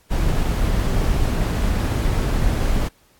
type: noise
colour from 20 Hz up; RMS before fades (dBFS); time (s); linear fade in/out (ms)
brown; -19; 0.1-2.89; 20
effects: pink hiss -57 dBFS RMS until 3.19 s + AAC 64 kbps